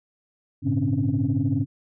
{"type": "tone cluster", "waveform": "sine", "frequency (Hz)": [102.4, 115.5, 140.8, 264.1, 283], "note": ["G#2", "A#2", "C#3", "C4", "C#4"], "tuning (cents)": [-24, -16, 27, 16, 36], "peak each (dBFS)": -26, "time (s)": [0.62, 1.66], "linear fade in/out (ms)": 50, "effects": ["tanh soft clip ceiling -12 dBFS"]}